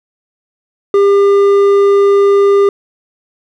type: tone with hard clipping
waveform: sine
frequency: 400 Hz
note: G4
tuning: 35 cents sharp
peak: -7 dBFS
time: 0.94-2.69 s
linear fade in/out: 2 ms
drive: 6 dB
effects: none